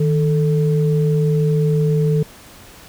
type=tone pair together; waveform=sine; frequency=155.33 / 440 Hz; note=D#3 / A4; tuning=-3 / 0 cents; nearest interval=octave + tritone; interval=1803 cents; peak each=-14 / -20 dBFS; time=0-2.23 s; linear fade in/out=5 ms; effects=pink hiss -42 dBFS RMS until 2.88 s